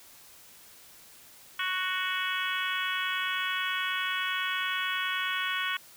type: harmonic tone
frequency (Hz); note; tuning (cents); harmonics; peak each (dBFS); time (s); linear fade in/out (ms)
370.5; F#4; +2; 3 / 4 / 5 / 6 / 7 / 8 / 9; -35 / -33 / -36 / -37 / -38 / -38 / -37; 1.59-5.77; 5
effects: white hiss -53 dBFS RMS until 5.96 s